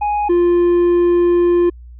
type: tone pair in turn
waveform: triangle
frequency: 830.6 / 349.2 Hz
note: G#5 / F4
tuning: 0 / 0 cents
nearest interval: octave + minor third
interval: 1500 cents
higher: first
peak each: -13 / -8 dBFS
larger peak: second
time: 0.01-0.29 / 0.29-1.7 s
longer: second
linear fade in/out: 10 ms
effects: added 60 Hz sine -34 dBFS peak until 1.99 s + resampled to 8000 Hz